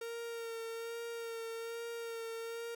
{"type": "tone with vibrato", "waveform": "45% pulse", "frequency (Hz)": 460.9, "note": "A#4", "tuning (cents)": -20, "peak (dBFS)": -40, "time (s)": [0.01, 2.75], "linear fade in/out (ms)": 5, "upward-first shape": "sine", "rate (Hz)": 1.2, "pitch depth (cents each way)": 21, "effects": []}